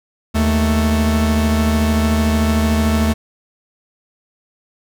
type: tone pair together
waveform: 45% pulse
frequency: 78.1 / 220.9 Hz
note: D#2 / A3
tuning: +7 / +7 cents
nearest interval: octave + tritone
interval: 1800 cents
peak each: -16 dBFS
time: 0.34-3.14 s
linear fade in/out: 20 ms
effects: none